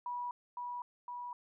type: tone with echo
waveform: sine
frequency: 974 Hz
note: B5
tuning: 24 cents flat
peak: -36 dBFS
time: 0.06-0.31 s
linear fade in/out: 2 ms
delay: 510 ms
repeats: 2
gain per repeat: -2 dB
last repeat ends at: 1.33 s
effects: none